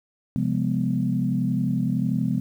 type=tone cluster; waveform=sine; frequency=132.7 / 174.8 / 206 / 247.6 Hz; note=C3 / F3 / G#3 / B3; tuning=+25 / +2 / -14 / +5 cents; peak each=-26 dBFS; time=0.36-2.4 s; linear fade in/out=0 ms; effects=tanh soft clip ceiling -10 dBFS + 9-bit